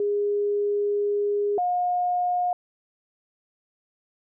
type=tone pair in turn; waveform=sine; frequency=410 / 716.1 Hz; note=G#4 / F5; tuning=-22 / +43 cents; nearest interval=minor seventh; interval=965 cents; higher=second; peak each=-21 dBFS; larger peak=neither; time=0-1.58 / 1.58-2.53 s; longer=first; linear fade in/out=2 ms; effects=none